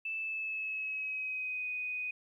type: tone with pitch glide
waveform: sine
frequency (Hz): 2637 to 2493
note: E7 to D#7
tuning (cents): 0 to +3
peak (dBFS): -34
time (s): 0.05-2.11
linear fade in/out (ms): 5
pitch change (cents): -97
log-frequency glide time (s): 0.16-1.68
effects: 12-bit